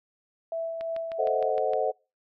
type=tone with tremolo; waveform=sine; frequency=659.3 Hz; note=E5; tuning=in tune; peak=-27 dBFS; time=0.52-1.5 s; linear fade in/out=2 ms; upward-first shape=sine; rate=3 Hz; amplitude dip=35%
type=click train; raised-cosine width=0.3 ms; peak=-26 dBFS; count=7; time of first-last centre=0.81-1.734 s; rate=6.49 Hz
type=chord; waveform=sine; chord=A diminished seventh; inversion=none; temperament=equal; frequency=440 / 523.3 / 622.3 / 740 Hz; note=A4 / C5 / Eb5 / Gb5; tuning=0 / 0 / 0 / 0 cents; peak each=-29 dBFS; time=1.18-1.92 s; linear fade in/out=20 ms
effects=noise-tail reverb RT60 0.3 s tail -26 dB re dry